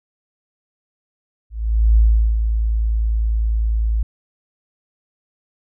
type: tone with ADSR envelope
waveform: sine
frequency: 55 Hz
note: A1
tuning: in tune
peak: -8 dBFS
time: 1.5-4.03 s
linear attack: 470 ms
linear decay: 390 ms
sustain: -7 dB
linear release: 3 ms
effects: none